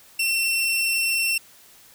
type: tone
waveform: sawtooth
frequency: 2706 Hz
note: E7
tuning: 45 cents sharp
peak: -17 dBFS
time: 0.19-1.38 s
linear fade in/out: 5 ms
effects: white hiss -51 dBFS RMS until 1.94 s